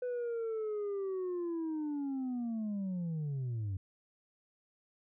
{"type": "linear sweep", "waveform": "sine", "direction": "down", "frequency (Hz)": [500, 92], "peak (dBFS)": -31, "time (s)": [0.02, 3.77], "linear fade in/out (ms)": 5, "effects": ["tanh soft clip ceiling -33 dBFS"]}